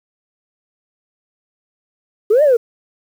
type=linear two-way sweep; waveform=sine; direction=up then down; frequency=393.6 to 622.3 to 443.9 Hz; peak=-7 dBFS; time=2.3-2.57 s; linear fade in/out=10 ms; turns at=2.43 s; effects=tanh soft clip ceiling -5 dBFS + 7-bit